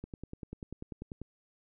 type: click train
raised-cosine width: 3 ms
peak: -28 dBFS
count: 13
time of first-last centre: 0.04-1.216 s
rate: 10.2 Hz
effects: none